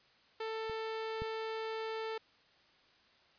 sawtooth tone, 443.6 Hz, A4, 14 cents sharp, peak -33 dBFS, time 0.4-2.18 s, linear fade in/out 5 ms
clicks, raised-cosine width 5 ms, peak -37 / -29 dBFS, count 2, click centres 0.697 / 1.22 s
effects white hiss -66 dBFS RMS until 3.38 s + resampled to 11025 Hz

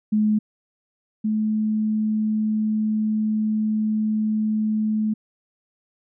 sine tone pair in turn, 213.2 / 215.6 Hz, G#3 / A3, +46 / -35 cents, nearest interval unison, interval 19 cents, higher second, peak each -16 / -19 dBFS, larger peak first, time 0.12-0.39 / 1.24-5.14 s, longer second, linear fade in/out 10 ms, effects none

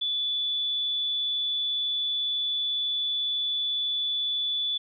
sine tone, 3462 Hz, A7, 29 cents flat, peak -25 dBFS, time 0.01-4.78 s, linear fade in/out 10 ms, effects none

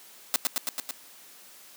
white noise with echo, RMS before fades -23 dBFS, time 0.34-0.36 s, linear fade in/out 0 ms, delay 110 ms, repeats 5, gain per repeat -2 dB, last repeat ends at 0.91 s, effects white hiss -51 dBFS RMS until 1.76 s + high-pass 200 Hz 12 dB/octave

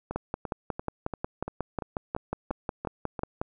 two click trains, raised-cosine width 1 ms, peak -15 / -19 dBFS, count 19 / 10, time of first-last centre 0.16-3.415 / 0.11-3.192 s, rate 5.53 / 2.92 Hz, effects none

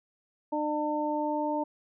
harmonic tone, 300.1 Hz, D4, 38 cents sharp, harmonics 1 / 2 / 3, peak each -31 / -32 / -31 dBFS, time 0.52-1.64 s, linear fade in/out 10 ms, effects none

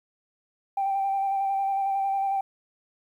sine tone with vibrato, 784 Hz, G5, in tune, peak -22 dBFS, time 0.77-2.41 s, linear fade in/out 5 ms, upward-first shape square, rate 11 Hz, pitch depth 16 cents each way, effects tanh soft clip ceiling -19 dBFS + 10-bit

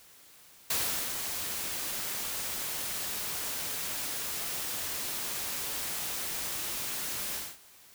white noise with ADSR envelope, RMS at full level -29 dBFS, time 0.7-7.58 s, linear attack 5 ms, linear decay 380 ms, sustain -6 dB, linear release 230 ms, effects white hiss -56 dBFS RMS until 7.94 s

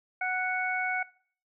harmonic tone, 740 Hz, F#5, in tune, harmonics 1 / 2 / 3, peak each -32 / -32 / -32 dBFS, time 0.21-1.03 s, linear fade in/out 5 ms, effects noise-tail reverb RT60 0.5 s tail -21 dB re dry

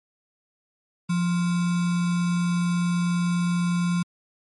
sine tone with sample-and-hold, 174.7 Hz, F3, 1 cent sharp, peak -20 dBFS, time 1.09-4.03 s, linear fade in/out 10 ms, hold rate 1225 Hz, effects MP3 48 kbps

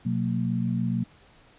sine tone cluster, 124.2 / 181.7 / 228.6 Hz, B2 / F#3 / A#3, +10 / -31 / -34 cents, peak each -28 dBFS, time 0.05-1.04 s, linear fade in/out 10 ms, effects pink hiss -56 dBFS RMS until 1.58 s + resampled to 8000 Hz

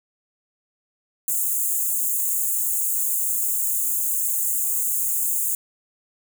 white high-pass noise, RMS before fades -23 dBFS, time 1.28-5.55 s, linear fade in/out 2 ms, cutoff 6700 Hz, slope 96 dB/octave, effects none

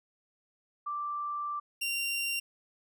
sine / sawtooth tone pair in turn, 1174.7 / 2767 Hz, D6 / F7, 0 / -17 cents, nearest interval octave + minor third, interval 1483 cents, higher second, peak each -32 / -27 dBFS, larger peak second, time 0.86-1.6 / 1.81-2.4 s, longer first, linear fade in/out 10 ms, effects none

